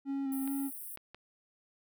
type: tone with vibrato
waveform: triangle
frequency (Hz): 272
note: C#4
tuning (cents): -33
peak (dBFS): -30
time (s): 0.05-0.71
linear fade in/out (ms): 50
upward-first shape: square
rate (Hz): 2.4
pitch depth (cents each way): 20
type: high-pass noise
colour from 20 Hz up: white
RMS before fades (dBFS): -44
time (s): 0.32-0.96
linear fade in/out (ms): 2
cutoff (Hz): 8800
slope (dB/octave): 96
type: clicks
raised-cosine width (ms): 0.3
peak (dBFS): -32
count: 3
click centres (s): 0.476 / 0.974 / 1.146
effects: none